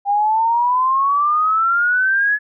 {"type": "exponential sweep", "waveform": "sine", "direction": "up", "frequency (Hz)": [798, 1710], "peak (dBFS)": -13, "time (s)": [0.05, 2.39], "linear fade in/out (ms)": 50, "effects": []}